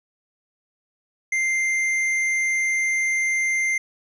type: tone with hard clipping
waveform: sine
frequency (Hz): 2093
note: C7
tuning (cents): 0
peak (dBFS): -21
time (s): 1.32-3.78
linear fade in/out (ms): 5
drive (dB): 7
effects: none